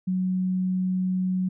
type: tone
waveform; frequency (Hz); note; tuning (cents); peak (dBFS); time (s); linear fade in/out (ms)
sine; 185; F#3; 0; -22; 0.07-1.49; 10
effects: none